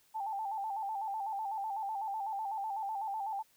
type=tone with vibrato; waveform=sine; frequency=834 Hz; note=G#5; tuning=7 cents sharp; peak=-34 dBFS; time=0.14-3.43 s; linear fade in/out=20 ms; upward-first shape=square; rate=8 Hz; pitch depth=90 cents each way; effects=white hiss -68 dBFS RMS until 3.56 s